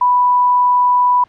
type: tone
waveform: sine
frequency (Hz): 987.8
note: B5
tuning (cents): 0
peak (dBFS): -9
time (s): 0.01-1.24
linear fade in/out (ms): 5
effects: pink hiss -52 dBFS RMS until 1.28 s + low-pass 3000 Hz 12 dB/octave